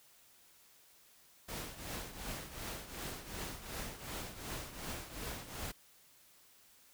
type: noise with tremolo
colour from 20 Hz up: pink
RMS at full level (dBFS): -41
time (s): 1.48-5.72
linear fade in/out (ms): 10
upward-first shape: triangle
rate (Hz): 2.7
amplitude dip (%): 75
effects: white hiss -64 dBFS RMS until 6.93 s